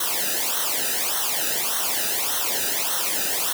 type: noise with flanger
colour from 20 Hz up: white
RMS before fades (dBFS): -24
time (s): 0-3.53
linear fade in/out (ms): 5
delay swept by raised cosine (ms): 0.41 to 0.93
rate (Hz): 1.7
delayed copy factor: -0.85
effects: none